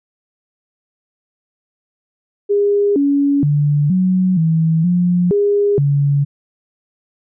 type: tone with pitch steps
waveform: sine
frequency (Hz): 406.8 / 282.5 / 146.2 / 185.1 / 161.7 / 177.3 / 407.7 / 142.1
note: G#4 / C#4 / D3 / F#3 / E3 / F3 / G#4 / C#3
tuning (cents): -36 / +33 / -7 / +1 / -33 / +26 / -32 / +43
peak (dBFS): -11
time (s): 2.49-6.25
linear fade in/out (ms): 20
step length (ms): 470
effects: none